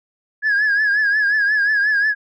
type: tone with vibrato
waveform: sine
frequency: 1675 Hz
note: G#6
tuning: 14 cents sharp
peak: -12 dBFS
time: 0.42-2.15 s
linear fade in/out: 50 ms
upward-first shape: triangle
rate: 5.6 Hz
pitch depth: 88 cents each way
effects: tanh soft clip ceiling -12 dBFS